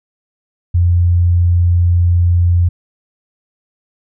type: tone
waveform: sine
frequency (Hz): 87.31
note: F2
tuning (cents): 0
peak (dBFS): -8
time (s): 0.74-2.69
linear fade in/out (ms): 10
effects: none